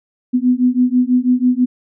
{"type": "beating tone pair", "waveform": "sine", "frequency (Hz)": [246.9, 253], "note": ["B3", "B3"], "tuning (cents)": [0, 42], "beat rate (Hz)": 6.1, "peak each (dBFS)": -14, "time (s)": [0.33, 1.66], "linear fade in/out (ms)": 20, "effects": []}